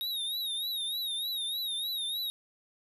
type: tone with vibrato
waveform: square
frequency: 3762 Hz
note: A#7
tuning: 15 cents sharp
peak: -32 dBFS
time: 0.01-2.3 s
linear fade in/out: 0 ms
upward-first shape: triangle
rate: 3.3 Hz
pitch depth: 110 cents each way
effects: none